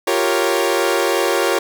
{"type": "chord", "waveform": "sawtooth", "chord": "G half-diminished seventh", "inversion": "third", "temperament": "equal", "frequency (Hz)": [349.2, 392, 466.2, 554.4], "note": ["F4", "G4", "Bb4", "Db5"], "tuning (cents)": [0, 0, 0, 0], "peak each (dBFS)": -17, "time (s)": [0.07, 1.59], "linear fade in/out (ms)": 5, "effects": []}